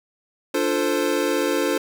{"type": "chord", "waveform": "square", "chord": "D minor seventh", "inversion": "none", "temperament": "equal with one note detuned", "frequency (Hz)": [293.7, 349.2, 444.9, 523.3], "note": ["D4", "F4", "A4", "C5"], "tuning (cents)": [0, 0, 19, 0], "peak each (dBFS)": -26, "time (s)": [0.54, 1.78], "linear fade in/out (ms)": 5, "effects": []}